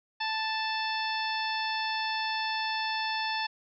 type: harmonic tone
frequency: 880 Hz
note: A5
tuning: in tune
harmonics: 1 / 2 / 3 / 4 / 5 / 6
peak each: -32 / -35 / -37 / -38 / -39 / -40 dBFS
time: 0.2-3.47 s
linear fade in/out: 10 ms
effects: none